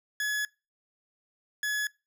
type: tone bursts at uneven times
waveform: 40% pulse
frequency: 1696 Hz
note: G#6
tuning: 36 cents sharp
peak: -27 dBFS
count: 2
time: 0.2-0.45 / 1.63-1.87 s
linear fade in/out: 2 ms
effects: noise-tail reverb RT60 0.3 s tail -25 dB re dry